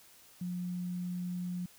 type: tone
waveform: sine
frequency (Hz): 178.5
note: F3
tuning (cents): +38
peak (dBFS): -34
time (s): 0.41-1.66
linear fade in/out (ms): 5
effects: white hiss -59 dBFS RMS until 1.78 s